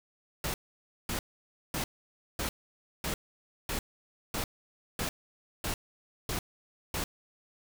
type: noise bursts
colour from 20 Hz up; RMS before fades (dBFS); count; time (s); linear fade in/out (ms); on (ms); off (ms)
pink; -33; 11; 0.44-7.04; 2; 100; 550
effects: none